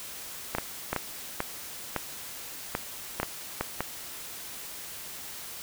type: clicks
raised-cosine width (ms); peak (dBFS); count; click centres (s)
0.5; -12; 11; 0.55 / 0.584 / 0.93 / 0.963 / 1.404 / 1.963 / 2.751 / 3.2 / 3.231 / 3.61 / 3.806
effects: white hiss -41 dBFS RMS until 5.62 s